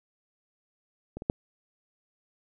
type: clicks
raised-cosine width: 2 ms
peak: -24 / -24 / -10 dBFS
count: 3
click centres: 1.17 / 1.221 / 1.299 s
effects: none